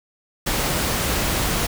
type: noise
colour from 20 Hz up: pink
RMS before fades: -22 dBFS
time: 0.46-1.67 s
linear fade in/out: 10 ms
effects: none